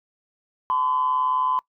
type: tone with amplitude modulation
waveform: sine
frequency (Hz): 1017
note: C6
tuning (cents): -50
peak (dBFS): -16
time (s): 0.7-1.59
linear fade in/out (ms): 0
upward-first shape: sine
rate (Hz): 139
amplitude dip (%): 65
effects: noise-tail reverb RT60 0.1 s tail -22 dB re dry + tanh soft clip ceiling -12 dBFS